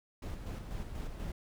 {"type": "noise with tremolo", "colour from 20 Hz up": "brown", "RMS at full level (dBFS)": -39, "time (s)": [0.22, 1.32], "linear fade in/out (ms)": 5, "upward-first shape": "square", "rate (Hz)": 4.1, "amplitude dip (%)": 40, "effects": []}